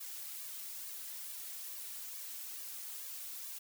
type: noise with flanger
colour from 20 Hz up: blue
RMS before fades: -45 dBFS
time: 0-3.59 s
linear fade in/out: 10 ms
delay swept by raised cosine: 1.7 to 3.6 ms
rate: 2.3 Hz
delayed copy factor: +0.9
effects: none